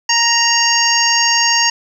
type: harmonic tone with a mistuned harmonic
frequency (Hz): 932.3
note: A#5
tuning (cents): 0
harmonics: 1 / 2 / 3 / 5 / 6 / 7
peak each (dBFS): -18 / -18 / -18 / -18 / -18 / -18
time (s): 0.09-1.7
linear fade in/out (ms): 5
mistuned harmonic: 6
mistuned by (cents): -19
effects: 7-bit